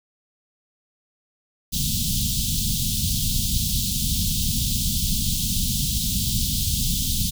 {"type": "band-stop noise", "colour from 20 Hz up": "pink", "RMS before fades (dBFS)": -23, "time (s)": [1.72, 7.31], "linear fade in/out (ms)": 20, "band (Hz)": [230, 3200], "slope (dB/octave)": 48, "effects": []}